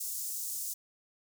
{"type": "high-pass noise", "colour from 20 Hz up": "pink", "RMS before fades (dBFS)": -37, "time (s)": [0, 0.74], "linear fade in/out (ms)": 10, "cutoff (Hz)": 6600, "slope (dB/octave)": 24, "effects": []}